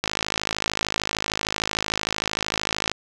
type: click train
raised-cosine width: 0.2 ms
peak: -5 dBFS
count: 154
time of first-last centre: 0.04-2.916 s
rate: 53.2 Hz
effects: none